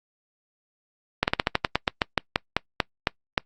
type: slowing click train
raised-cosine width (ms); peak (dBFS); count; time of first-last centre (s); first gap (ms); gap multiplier
0.3; -3; 16; 1.23-3.378; 49; 1.14
effects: noise-tail reverb RT60 0.1 s tail -25 dB re dry + Opus 48 kbps